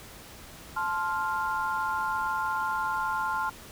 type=chord; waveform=sine; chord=F major; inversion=first; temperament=just; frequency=873.1 / 1047.7 / 1396.9 Hz; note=A5 / C6 / F6; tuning=-14 / +2 / 0 cents; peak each=-31 dBFS; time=0.76-3.5 s; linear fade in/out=10 ms; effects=pink hiss -47 dBFS RMS until 3.71 s